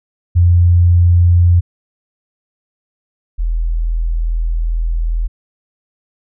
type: tone pair in turn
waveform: sine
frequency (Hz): 87.31 / 41.2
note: F2 / E1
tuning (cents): 0 / 0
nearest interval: octave + minor second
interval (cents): 1300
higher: first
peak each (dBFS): -6 / -13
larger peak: first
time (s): 0.35-1.61 / 3.38-5.28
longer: second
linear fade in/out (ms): 20
effects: none